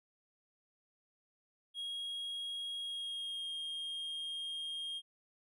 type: tone with pitch glide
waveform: triangle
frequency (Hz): 3284 to 3231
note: G#7 to G#7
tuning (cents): -20 to -48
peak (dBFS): -37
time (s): 1.74-5.02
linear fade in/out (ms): 50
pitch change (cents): -28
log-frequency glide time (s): 2.79-3.49
effects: none